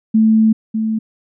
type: tone pair in turn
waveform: sine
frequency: 220 / 220 Hz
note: A3 / A3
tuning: 0 / 0 cents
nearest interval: unison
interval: 0 cents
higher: neither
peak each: -8 / -15 dBFS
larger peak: first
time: 0.14-0.53 / 0.74-0.99 s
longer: first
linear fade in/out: 10 ms
effects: none